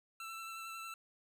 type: tone with vibrato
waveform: 25% pulse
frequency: 1335 Hz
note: E6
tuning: 22 cents sharp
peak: -40 dBFS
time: 0.2-0.94 s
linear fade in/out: 2 ms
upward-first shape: sine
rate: 11 Hz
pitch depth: 16 cents each way
effects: 13-bit